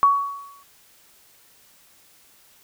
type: tone with exponential decay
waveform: sine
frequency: 1123 Hz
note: C#6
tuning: 22 cents sharp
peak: -10 dBFS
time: 0.03-0.63 s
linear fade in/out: 0 ms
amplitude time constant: 130 ms
effects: white hiss -55 dBFS RMS until 2.63 s